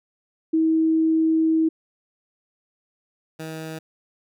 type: tone pair in turn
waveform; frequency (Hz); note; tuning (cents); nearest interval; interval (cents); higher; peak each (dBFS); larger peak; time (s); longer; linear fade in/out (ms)
sine / 15% pulse; 320.8 / 159.25; E4 / D#3; -47 / +41; octave; 1212; first; -16 / -25; first; 0.53-1.69 / 3.39-3.79; first; 10
effects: none